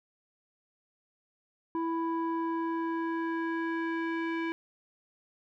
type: tone with low-pass filter sweep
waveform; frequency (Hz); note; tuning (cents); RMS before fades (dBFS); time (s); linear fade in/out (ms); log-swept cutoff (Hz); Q
square; 329.9; E4; +1; -32; 1.75-4.52; 0; 920 to 2200; 2.4
effects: none